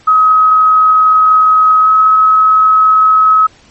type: tone with pitch glide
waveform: sine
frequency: 1270 to 1281.1 Hz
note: D#6 to E6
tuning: +35 to -50 cents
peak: -4 dBFS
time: 0.07-3.47 s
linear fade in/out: 10 ms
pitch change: +15 cents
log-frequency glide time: 1.82-1.88 s
effects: pink hiss -44 dBFS RMS until 3.7 s + MP3 32 kbps